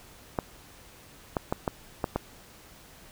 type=clicks; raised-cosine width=1 ms; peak=-12 dBFS; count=6; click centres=0.388 / 1.368 / 1.525 / 1.678 / 2.042 / 2.16 s; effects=pink hiss -52 dBFS RMS until 3.11 s